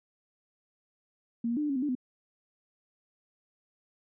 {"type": "tone with pitch steps", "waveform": "sine", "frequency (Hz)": [232.8, 236.8, 299.4, 296.5, 275.5, 253.7, 294.1, 252.2], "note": ["A#3", "A#3", "D4", "D4", "C#4", "B3", "D4", "B3"], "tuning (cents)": [-2, 27, 33, 17, -11, 47, 3, 36], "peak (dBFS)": -27, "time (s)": [1.44, 1.952], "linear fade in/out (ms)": 5, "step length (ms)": 64, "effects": []}